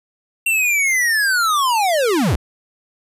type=linear sweep; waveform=square; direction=down; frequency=2743 to 51.2 Hz; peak=-15 dBFS; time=0.46-2.36 s; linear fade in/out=5 ms; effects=resampled to 32000 Hz